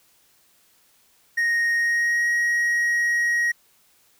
triangle tone with pitch glide, 1864.7 to 1891.8 Hz, A#6 to A#6, 0 to +25 cents, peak -17 dBFS, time 1.37-3.52 s, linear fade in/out 10 ms, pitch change +25 cents, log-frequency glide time 1.76-2.28 s, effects white hiss -60 dBFS RMS until 4.19 s

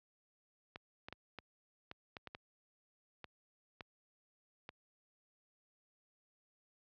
clicks, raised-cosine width 0.3 ms, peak -30 dBFS, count 11, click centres 0.759 / 1.085 / 1.126 / 1.387 / 1.914 / 2.168 / 2.273 / 2.349 / 3.243 / 3.808 / 4.691 s, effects high-pass 60 Hz 12 dB/octave + low-pass 5000 Hz 12 dB/octave

